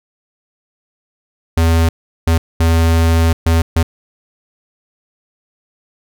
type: tone bursts at uneven times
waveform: square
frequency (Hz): 82.41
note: E2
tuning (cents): 0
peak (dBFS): -10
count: 5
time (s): 1.57-1.89 / 2.27-2.38 / 2.6-3.33 / 3.46-3.62 / 3.76-3.83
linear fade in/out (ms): 5
effects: none